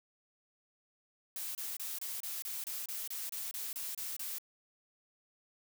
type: noise bursts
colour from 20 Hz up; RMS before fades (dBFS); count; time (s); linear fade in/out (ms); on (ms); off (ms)
blue; -40; 14; 1.36-4.384; 2; 190; 28
effects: none